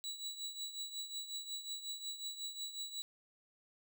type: tone with tremolo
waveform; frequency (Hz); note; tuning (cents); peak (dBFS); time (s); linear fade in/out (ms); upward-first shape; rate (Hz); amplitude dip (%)
30% pulse; 3927; B7; -11; -36; 0.04-3.02; 0; triangle; 5.5; 75
effects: none